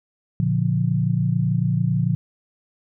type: chord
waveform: sine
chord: Bb major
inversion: none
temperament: equal with one note detuned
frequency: 116.54 / 143.48 / 174.61 Hz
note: Bb2 / D3 / F3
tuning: 0 / -40 / 0 cents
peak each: -22 dBFS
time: 0.4-2.15 s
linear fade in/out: 0 ms
effects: none